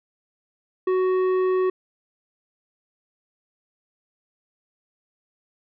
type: tone with tanh clipping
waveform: sine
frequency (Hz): 371.6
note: F#4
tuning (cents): +7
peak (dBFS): -20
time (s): 0.87-1.7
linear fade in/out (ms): 5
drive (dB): 10
effects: none